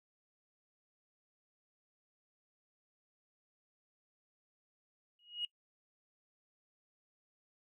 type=tone with exponential growth; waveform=sine; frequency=2887 Hz; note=F#7; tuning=43 cents flat; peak=-31 dBFS; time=5.19-5.45 s; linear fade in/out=2 ms; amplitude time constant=55 ms; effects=noise-tail reverb RT60 0.1 s tail -24 dB re dry + tanh soft clip ceiling -27 dBFS